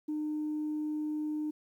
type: tone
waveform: sine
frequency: 303.9 Hz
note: D#4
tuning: 41 cents flat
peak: -30 dBFS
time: 0.08-1.51 s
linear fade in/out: 10 ms
effects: tanh soft clip ceiling -28 dBFS + 11-bit